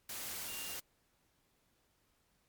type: tone in noise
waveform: sine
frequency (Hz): 2797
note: F7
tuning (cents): +2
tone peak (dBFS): -48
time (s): 0.48-0.75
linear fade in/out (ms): 5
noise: white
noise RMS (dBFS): -43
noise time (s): 0.09-0.8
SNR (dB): -8
effects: pink hiss -75 dBFS RMS until 2.48 s + MP3 96 kbps